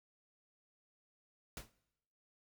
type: noise with exponential decay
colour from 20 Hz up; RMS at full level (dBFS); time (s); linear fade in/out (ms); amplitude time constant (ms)
pink; -42; 1.57-1.72; 1; 32
effects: noise-tail reverb RT60 0.9 s tail -21 dB re dry